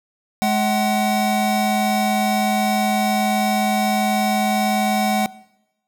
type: tone pair together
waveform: square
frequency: 211 / 753.2 Hz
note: G#3 / F#5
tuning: +28 / +31 cents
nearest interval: octave + minor seventh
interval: 2203 cents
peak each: -20 dBFS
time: 0.42-5.26 s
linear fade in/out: 0 ms
effects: noise-tail reverb RT60 0.9 s tail -21 dB re dry